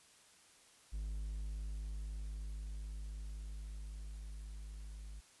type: tone with level ramp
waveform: triangle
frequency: 51.91 Hz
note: G#1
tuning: in tune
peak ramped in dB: -36 to -44 dBFS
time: 0.92-5.21 s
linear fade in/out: 20 ms
effects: white hiss -64 dBFS RMS until 5.4 s + resampled to 24000 Hz